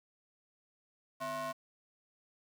square ring-modulated tone, 203.7 Hz, G#3, 33 cents flat, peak -34 dBFS, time 1.2-1.53 s, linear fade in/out 20 ms, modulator 867 Hz, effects 10-bit

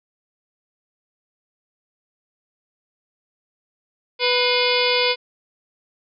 harmonic tone with a mistuned harmonic, 493.9 Hz, B4, in tune, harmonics 1 / 2 / 3 / 4 / 5 / 6 / 7 / 8 / 9 / 10, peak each -21 / -26 / -31 / -25 / -25 / -27 / -25 / -31 / -26 / -28 dBFS, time 4.19-5.16 s, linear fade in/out 50 ms, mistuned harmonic 4, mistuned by +130 cents, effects none

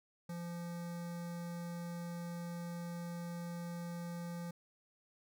square tone with notch filter, 172.1 Hz, F3, 25 cents flat, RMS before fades -43 dBFS, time 0.29-4.51 s, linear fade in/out 5 ms, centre 2900 Hz, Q 1.5, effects none

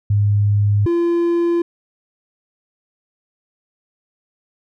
sine / triangle tone pair in turn, 102.7 / 342.2 Hz, G#2 / F4, -19 / -35 cents, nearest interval octave + major sixth, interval 2084 cents, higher second, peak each -12 dBFS, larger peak neither, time 0.1-0.86 / 0.86-1.62 s, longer neither, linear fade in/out 5 ms, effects none

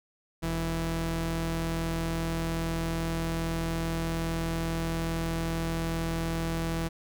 sawtooth tone pair together, 41.2 / 164.81 Hz, E1 / E3, 0 / 0 cents, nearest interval 2 octaves, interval 2400 cents, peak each -30 / -25 dBFS, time 0.42-6.89 s, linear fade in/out 20 ms, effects none

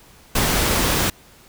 pink noise, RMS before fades -19 dBFS, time 0.35-1.1 s, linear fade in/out 5 ms, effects pink hiss -49 dBFS RMS until 1.48 s

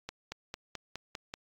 accelerating click train, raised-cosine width 0.2 ms, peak -21 dBFS, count 7, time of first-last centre 0.09-1.339 s, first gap 230 ms, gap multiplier 0.96, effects AAC 48 kbps

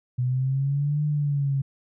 sine linear two-way sweep, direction up then down, 123.47 to 150.3 to 135.7 Hz, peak -21 dBFS, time 0.18-1.62 s, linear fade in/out 10 ms, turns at 1.04 s, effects none

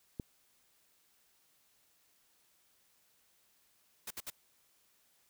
click, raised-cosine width 3 ms, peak -25 dBFS, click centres 0.198 s
white noise bursts, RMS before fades -42 dBFS, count 3, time 4.07-4.302 s, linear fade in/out 5 ms, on 36 ms, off 62 ms
effects white hiss -71 dBFS RMS until 5.29 s

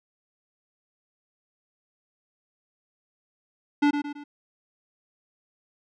square tone with echo, 290.6 Hz, D4, 18 cents flat, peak -18 dBFS, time 3.82-3.91 s, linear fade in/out 10 ms, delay 110 ms, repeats 3, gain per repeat -7 dB, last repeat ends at 4.24 s, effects low-pass 3000 Hz 12 dB/octave

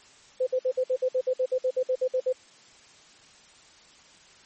sine tone bursts, 512 Hz, C5, 38 cents flat, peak -21 dBFS, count 16, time 0.4-2.328 s, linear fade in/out 10 ms, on 68 ms, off 56 ms, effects white hiss -54 dBFS RMS until 4.45 s + MP3 32 kbps

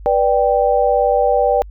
sine chord, G major, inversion first, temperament just, 490 / 588 / 784 Hz, B4 / D5 / G5, -14 / +2 / 0 cents, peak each -16 dBFS, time 0.06-1.62 s, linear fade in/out 0 ms, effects added 50 Hz sine -32 dBFS peak until 1.7 s

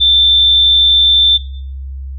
sine tone with amplitude modulation, 3554 Hz, A7, 17 cents sharp, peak -5 dBFS, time 0-1.38 s, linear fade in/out 20 ms, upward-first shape sine, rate 245 Hz, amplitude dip 30%, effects noise-tail reverb RT60 0.6 s tail -18 dB re dry + added 67 Hz sine -22 dBFS peak until 2.18 s

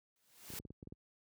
white noise with exponential growth, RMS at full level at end -42 dBFS, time 0.16-0.59 s, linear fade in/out 1 ms, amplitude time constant 92 ms
clicks, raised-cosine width 3 ms, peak -36 dBFS, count 8, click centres 0.503 / 0.537 / 0.599 / 0.652 / 0.705 / 0.828 / 0.873 / 0.924 s
effects high-pass 60 Hz 12 dB/octave

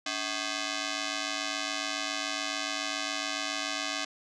5% pulse ring-modulated tone, 465.1 Hz, A#4, 4 cents flat, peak -16 dBFS, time 0.06-4.05 s, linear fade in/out 5 ms, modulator 179 Hz, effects resampled to 22050 Hz

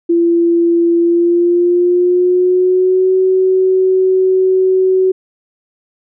sine tone with pitch glide, 340 to 375.1 Hz, F4 to F#4, -46 to +24 cents, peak -8 dBFS, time 0.09-5.12 s, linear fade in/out 10 ms, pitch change +170 cents, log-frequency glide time 0.98-3.14 s, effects none

